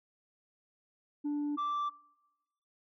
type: tone pair in turn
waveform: sine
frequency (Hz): 292.6 / 1170.4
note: D4 / D6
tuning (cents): -6 / -6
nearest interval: 2 octaves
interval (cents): 2400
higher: second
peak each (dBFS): -28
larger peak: neither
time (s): 1.24-1.57 / 1.57-1.9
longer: neither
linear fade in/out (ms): 20
effects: noise-tail reverb RT60 1.0 s tail -23 dB re dry + tanh soft clip ceiling -30 dBFS